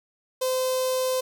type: tone with notch filter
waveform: sawtooth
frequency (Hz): 515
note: C5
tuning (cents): -28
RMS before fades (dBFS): -25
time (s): 0.41-1.21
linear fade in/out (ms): 10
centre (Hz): 1800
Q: 0.56
effects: none